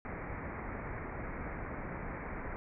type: low-pass noise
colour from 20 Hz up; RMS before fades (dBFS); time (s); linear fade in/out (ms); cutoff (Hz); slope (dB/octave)
pink; -41; 0.05-2.56; 0; 2300; 96
effects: none

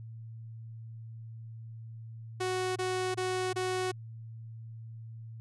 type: tone bursts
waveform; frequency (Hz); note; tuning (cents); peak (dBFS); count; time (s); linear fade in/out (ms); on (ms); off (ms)
sawtooth; 370; F#4; 0; -26; 4; 2.4-3.918; 10; 360; 26
effects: added 113 Hz sine -42 dBFS peak until 5.4 s + resampled to 24000 Hz

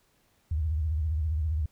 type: tone with vibrato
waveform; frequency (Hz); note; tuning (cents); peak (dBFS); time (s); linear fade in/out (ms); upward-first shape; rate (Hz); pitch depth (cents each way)
sine; 77.78; D#2; 0; -25; 0.51-1.66; 5; sine; 15; 140
effects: pink hiss -68 dBFS RMS until 1.71 s

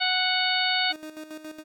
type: harmonic tone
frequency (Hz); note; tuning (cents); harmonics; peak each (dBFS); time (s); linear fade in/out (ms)
739; F#5; -2; 1 / 2 / 3 / 4 / 5 / 6; -29 / -29 / -29 / -29 / -29 / -29; 0-0.93; 20
type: tone with tremolo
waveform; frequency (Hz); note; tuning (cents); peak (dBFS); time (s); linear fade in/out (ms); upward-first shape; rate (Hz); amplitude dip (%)
30% pulse; 310; D#4; -6; -33; 0.89-1.64; 50; square; 7.2; 65
effects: none

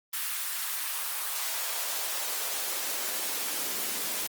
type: noise with high-pass filter sweep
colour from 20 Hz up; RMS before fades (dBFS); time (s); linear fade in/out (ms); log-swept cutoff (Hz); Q
white; -32; 0.13-4.27; 5; 1500 to 200; 1.2
effects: Opus 24 kbps

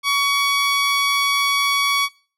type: tone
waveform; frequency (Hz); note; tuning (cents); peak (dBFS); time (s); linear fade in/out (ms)
15% pulse; 1126; C#6; +27; -10; 0.03-2.09; 50
effects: noise-tail reverb RT60 0.4 s tail -21 dB re dry + low-pass 11000 Hz 12 dB/octave

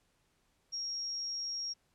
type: tone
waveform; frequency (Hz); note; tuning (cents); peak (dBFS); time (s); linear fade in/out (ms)
sine; 5588; F8; 0; -35; 0.72-1.74; 20
effects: pink hiss -74 dBFS RMS until 1.94 s + low-pass 11000 Hz 12 dB/octave

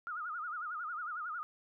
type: tone with vibrato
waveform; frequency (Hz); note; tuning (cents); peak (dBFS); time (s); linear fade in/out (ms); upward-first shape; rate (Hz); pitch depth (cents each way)
sine; 1327; E6; +11; -37; 0.07-1.43; 0; sine; 11; 160
effects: none

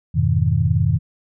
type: chord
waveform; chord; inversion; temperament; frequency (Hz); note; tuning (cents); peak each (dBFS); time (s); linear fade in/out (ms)
sine; F half-diminished seventh; none; just; 87.31 / 104.77 / 125.72 / 157.15; F2 / Ab2 / Cb3 / Eb3; 0 / +16 / +31 / +18; -20 / -20 / -20 / -20; 0.14-0.99; 20
effects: none

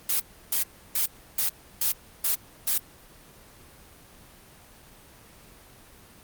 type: noise bursts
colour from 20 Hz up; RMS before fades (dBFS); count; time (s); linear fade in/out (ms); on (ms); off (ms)
blue; -24; 7; 0.09-2.78; 5; 110; 320
effects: pink hiss -51 dBFS RMS until 6.23 s + Opus 24 kbps

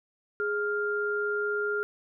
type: tone pair together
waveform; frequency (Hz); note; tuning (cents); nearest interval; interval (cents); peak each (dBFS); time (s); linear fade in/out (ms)
sine; 415.3 / 1400.5; G#4 / F6; 0 / +4; octave + major sixth; 2104; -29 / -29; 0.4-1.83; 0
effects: none

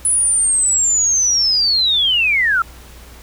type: linear sweep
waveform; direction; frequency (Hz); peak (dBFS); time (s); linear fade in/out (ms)
sine; down; 10090 to 1306; -12; 0.05-2.62; 2
effects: added 60 Hz sine -39 dBFS peak until 3.22 s + pink hiss -42 dBFS RMS until 3.22 s

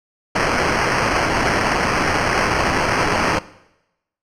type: noise with sample-and-hold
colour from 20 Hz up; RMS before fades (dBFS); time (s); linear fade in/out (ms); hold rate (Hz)
white; -18; 0.35-3.39; 5; 3675
effects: noise-tail reverb RT60 0.9 s tail -19 dB re dry + low-pass 6000 Hz 12 dB/octave

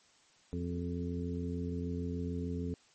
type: harmonic tone with a mistuned harmonic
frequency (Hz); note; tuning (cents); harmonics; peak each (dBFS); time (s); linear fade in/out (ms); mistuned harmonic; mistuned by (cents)
86.7; F2; -12; 1 / 2 / 3 / 4 / 5; -38 / -39 / -39 / -50 / -43; 0.53-2.74; 0; 4; +35
effects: white hiss -65 dBFS RMS until 2.94 s + MP3 32 kbps

